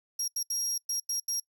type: tone bursts at uneven times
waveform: 30% pulse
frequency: 5620 Hz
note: F8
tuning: 10 cents sharp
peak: -25 dBFS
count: 6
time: 0.19-0.28 / 0.36-0.43 / 0.5-0.78 / 0.89-1 / 1.09-1.2 / 1.28-1.4 s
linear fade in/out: 5 ms
effects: noise-tail reverb RT60 0.1 s tail -24 dB re dry